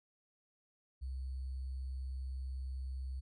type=tone with sample-and-hold; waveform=sine; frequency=65.41 Hz; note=C2; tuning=in tune; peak=-38 dBFS; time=1.01-3.21 s; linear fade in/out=20 ms; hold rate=4410 Hz; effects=resampled to 22050 Hz